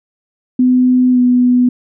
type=tone with pitch glide; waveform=sine; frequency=252.3 to 247.8 Hz; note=B3 to B3; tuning=+37 to +6 cents; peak=-7 dBFS; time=0.59-1.69 s; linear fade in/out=5 ms; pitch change=-31 cents; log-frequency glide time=1.11-1.19 s; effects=none